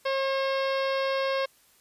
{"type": "harmonic tone with a mistuned harmonic", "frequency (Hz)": 539, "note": "C#5", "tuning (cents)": -49, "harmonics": [1, 2, 3, 4, 5, 6, 7, 8, 9, 10], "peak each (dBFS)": [-26, -32, -36, -38, -40, -42, -43, -44, -45, -46], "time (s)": [0.05, 1.46], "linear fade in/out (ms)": 10, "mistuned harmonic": 9, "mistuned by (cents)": 16, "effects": ["white hiss -61 dBFS RMS until 1.8 s", "resampled to 32000 Hz"]}